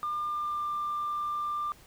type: tone with pitch glide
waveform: sine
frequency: 1200 to 1189.6 Hz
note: D6 to D6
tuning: +37 to +22 cents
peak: -28 dBFS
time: 0.03-1.72 s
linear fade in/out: 0 ms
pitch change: -15 cents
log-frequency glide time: 0.26-0.68 s
effects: tanh soft clip ceiling -26 dBFS + pink hiss -56 dBFS RMS until 1.86 s